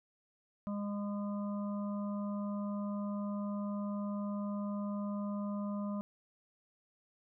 harmonic tone, 204 Hz, G#3, 31 cents flat, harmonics 1 / 3 / 5 / 6, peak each -35 / -45 / -49 / -51 dBFS, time 0.67-6.01 s, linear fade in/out 0 ms, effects none

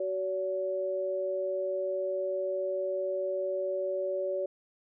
sine tone pair together, 375.6 / 569 Hz, F#4 / C#5, +26 / +45 cents, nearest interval perfect fifth, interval 719 cents, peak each -34 / -30 dBFS, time 0-4.46 s, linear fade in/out 5 ms, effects none

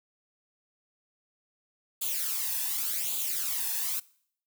blue noise with flanger, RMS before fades -31 dBFS, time 2.01-4 s, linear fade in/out 10 ms, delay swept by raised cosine 0.27 to 1.16 ms, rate 0.88 Hz, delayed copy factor +0.7, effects noise-tail reverb RT60 0.6 s tail -22 dB re dry

